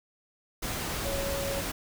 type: tone in noise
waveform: sine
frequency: 554.4 Hz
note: C#5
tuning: in tune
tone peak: -32 dBFS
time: 1.05-1.61 s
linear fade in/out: 10 ms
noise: pink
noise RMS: -33 dBFS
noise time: 0.62-1.72 s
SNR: -2 dB
effects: none